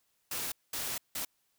white noise bursts at uneven times, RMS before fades -36 dBFS, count 3, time 0.31-0.52 / 0.73-0.98 / 1.15-1.25 s, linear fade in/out 5 ms, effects white hiss -75 dBFS RMS until 1.58 s

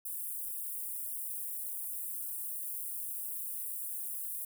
white high-pass noise, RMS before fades -39 dBFS, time 0.05-4.45 s, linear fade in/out 5 ms, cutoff 9000 Hz, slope 48 dB/octave, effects none

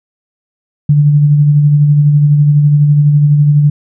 sine tone with tremolo, 146.83 Hz, D3, in tune, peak -3 dBFS, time 0.89-3.7 s, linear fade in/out 5 ms, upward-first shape sine, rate 12 Hz, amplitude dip 35%, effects none

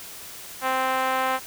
5% pulse tone with band-pass filter, 260.8 Hz, C4, 5 cents flat, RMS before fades -24 dBFS, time 0.61-1.4 s, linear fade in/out 50 ms, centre 840 Hz, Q 1.2, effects white hiss -40 dBFS RMS until 1.46 s

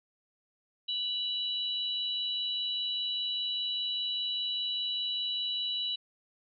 sine tone pair together, 2960 / 3925 Hz, F#7 / B7, 0 / -11 cents, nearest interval perfect fourth, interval 489 cents, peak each -33 / -33 dBFS, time 0.88-5.96 s, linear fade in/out 10 ms, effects none

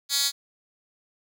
10% pulse tone with high-pass filter, 279.3 Hz, C#4, 13 cents sharp, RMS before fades -24 dBFS, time 0.09-0.32 s, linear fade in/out 50 ms, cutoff 4400 Hz, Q 1.7, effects none

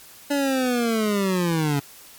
25% pulse linear sweep, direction down, 288.6 to 138.59 Hz, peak -16 dBFS, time 0.3-1.8 s, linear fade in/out 10 ms, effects white hiss -46 dBFS RMS until 2.18 s + MP3 96 kbps

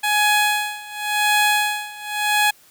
15% pulse tone with tremolo, 838 Hz, G#5, 15 cents sharp, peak -8 dBFS, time 0.03-2.51 s, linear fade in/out 10 ms, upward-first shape sine, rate 0.91 Hz, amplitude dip 90%, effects white hiss -52 dBFS RMS until 2.7 s

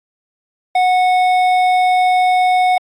sine tone with hard clipping, 734 Hz, F#5, 14 cents flat, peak -12 dBFS, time 0.75-2.78 s, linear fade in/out 5 ms, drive 9 dB, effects AAC 64 kbps

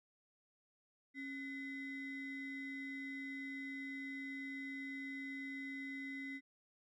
triangle ring-modulated tone, 877 Hz, A5, 6 cents flat, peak -38 dBFS, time 1.14-6.41 s, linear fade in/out 50 ms, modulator 1150 Hz, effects none

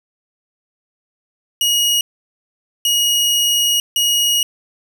sawtooth tone bursts at uneven times, 2889 Hz, F#7, 42 cents flat, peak -10 dBFS, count 3, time 1.61-2.01 / 2.85-3.8 / 3.96-4.43 s, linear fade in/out 2 ms, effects none

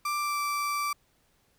35% pulse tone with pitch glide, 1179 to 1166.1 Hz, D6 to D6, +6 to -13 cents, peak -26 dBFS, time 0.05-0.93 s, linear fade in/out 5 ms, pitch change -19 cents, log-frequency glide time 0.18-0.4 s, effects pink hiss -68 dBFS RMS until 1.58 s

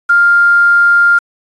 sine tone with quantisation, 1400 Hz, F6, 4 cents sharp, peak -5 dBFS, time 0.09-1.19 s, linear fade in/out 10 ms, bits 5, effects resampled to 22050 Hz

